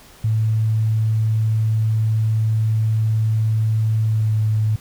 sine tone with pitch glide, 110 to 108.42 Hz, A2 to A2, 0 to -25 cents, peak -15 dBFS, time 0.24-4.76 s, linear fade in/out 5 ms, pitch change -25 cents, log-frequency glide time 4.06-4.37 s, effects pink hiss -46 dBFS RMS until 4.8 s

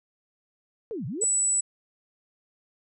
sine linear two-way sweep, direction down then up, 480.5 to 107.5 to 480.5 Hz, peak -30 dBFS, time 0.91-1.24 s, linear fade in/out 0 ms, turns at 1.06 s
sine tone, 7902 Hz, B8, in tune, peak -21 dBFS, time 1.21-1.61 s, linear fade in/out 10 ms
effects none

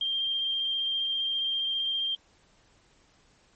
sine tone with vibrato, 3182 Hz, G7, 25 cents sharp, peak -26 dBFS, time 0.01-2.15 s, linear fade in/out 2 ms, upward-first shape triangle, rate 15 Hz, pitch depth 16 cents each way, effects pink hiss -63 dBFS RMS until 3.55 s + MP3 32 kbps

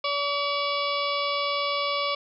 harmonic tone, 571 Hz, D5, 49 cents flat, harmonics 1 / 2 / 4 / 5 / 6 / 7 / 8 / 9, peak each -30 / -28 / -32 / -36 / -34 / -38 / -38 / -38 dBFS, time 0.04-2.15 s, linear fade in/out 5 ms, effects none

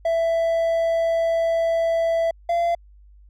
triangle tone pair in turn, 663 / 684 Hz, E5 / F5, +10 / -36 cents, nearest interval minor second, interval 54 cents, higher second, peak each -16 / -16 dBFS, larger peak neither, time 0.05-2.31 / 2.49-2.75 s, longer first, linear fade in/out 5 ms, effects added 50 Hz sine -46 dBFS peak until 3.29 s

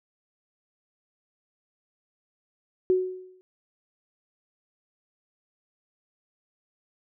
sine tone with exponential decay, 370 Hz, F#4, in tune, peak -16 dBFS, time 2.9-3.41 s, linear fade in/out 0 ms, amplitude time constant 110 ms, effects none

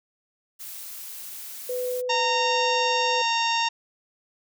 blue noise, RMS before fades -38 dBFS, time 0.59-2.02 s, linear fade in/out 20 ms
sine tone with tremolo, 500 Hz, B4, 21 cents sharp, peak -25 dBFS, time 1.69-3.22 s, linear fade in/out 5 ms, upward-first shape triangle, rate 1.3 Hz, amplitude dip 25%
harmonic tone, 922 Hz, A#5, 19 cents flat, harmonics 1 / 2 / 3 / 4 / 5 / 6 / 7 / 8, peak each -24 / -32 / -28 / -30 / -36 / -31 / -39 / -43 dBFS, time 2.09-3.69 s, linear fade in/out 10 ms
effects none

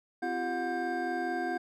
triangle tone cluster, 258.6 / 340.9 / 385.6 / 723 / 1582 Hz, C4 / F4 / G4 / F#5 / G6, -20 / -42 / -28 / -40 / +15 cents, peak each -37 / -33 / -39 / -32 / -36 dBFS, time 0.22-1.58 s, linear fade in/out 10 ms, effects none

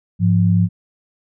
sine tone pair together, 103.82 / 174.61 Hz, G#2 / F3, 0 / 0 cents, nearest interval major sixth, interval 900 cents, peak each -14 dBFS, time 0.19-0.69 s, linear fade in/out 50 ms, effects none

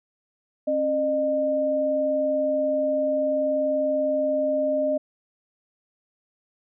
sine tone pair together, 271.2 / 608.2 Hz, C#4 / D#5, -38 / -40 cents, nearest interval octave + major second, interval 1398 cents, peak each -28 / -21 dBFS, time 0.67-4.98 s, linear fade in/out 10 ms, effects none

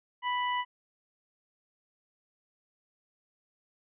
harmonic tone, 987.8 Hz, B5, in tune, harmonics 1 / 2 / 3, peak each -29 / -35 / -39 dBFS, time 0.22-0.65 s, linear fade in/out 50 ms, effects none

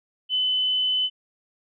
sine tone, 3021 Hz, F#7, 35 cents sharp, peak -20 dBFS, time 0.29-1.1 s, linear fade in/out 50 ms, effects none

